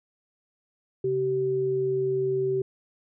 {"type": "tone pair together", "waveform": "sine", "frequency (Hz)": [135.8, 384.1], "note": ["C#3", "G4"], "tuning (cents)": [-35, -35], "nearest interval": "octave + tritone", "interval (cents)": 1800, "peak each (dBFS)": [-33, -23], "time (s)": [1.04, 2.62], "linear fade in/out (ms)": 5, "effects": []}